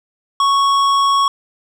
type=tone with hard clipping; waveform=triangle; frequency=1108.7 Hz; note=C#6; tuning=in tune; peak=-13 dBFS; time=0.4-1.28 s; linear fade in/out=2 ms; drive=15 dB; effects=none